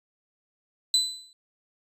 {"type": "tone with exponential decay", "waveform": "35% pulse", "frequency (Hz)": 4010, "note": "B7", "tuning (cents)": 26, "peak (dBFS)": -15, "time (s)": [0.94, 1.33], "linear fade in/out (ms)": 1, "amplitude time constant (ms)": 84, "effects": ["resampled to 32000 Hz"]}